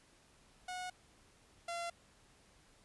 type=tone pair in turn; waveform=sawtooth; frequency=730 / 685.2 Hz; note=F#5 / F5; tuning=-24 / -33 cents; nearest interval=minor second; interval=109 cents; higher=first; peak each=-37 / -35 dBFS; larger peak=second; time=0.68-0.9 / 1.68-1.9 s; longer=neither; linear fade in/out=5 ms; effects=pink hiss -66 dBFS RMS until 2.84 s + resampled to 24000 Hz